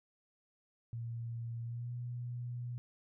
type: tone with pitch glide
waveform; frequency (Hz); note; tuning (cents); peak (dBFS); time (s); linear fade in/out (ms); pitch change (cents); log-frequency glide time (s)
sine; 116.54 to 121.56; A#2 to B2; 0 to -27; -38; 0.93-2.78; 0; +73; 1.63-1.92
effects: none